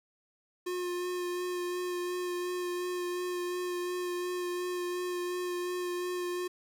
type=tone with vibrato; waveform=square; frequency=357.2 Hz; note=F4; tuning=39 cents sharp; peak=-33 dBFS; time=0.66-6.48 s; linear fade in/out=10 ms; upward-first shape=sine; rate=2.8 Hz; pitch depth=16 cents each way; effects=10-bit